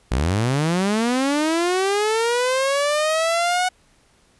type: linear sweep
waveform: sawtooth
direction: up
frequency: 54.5 to 740 Hz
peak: -14 dBFS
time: 0.11-3.69 s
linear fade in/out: 10 ms
effects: pink hiss -58 dBFS RMS until 4.39 s + resampled to 24000 Hz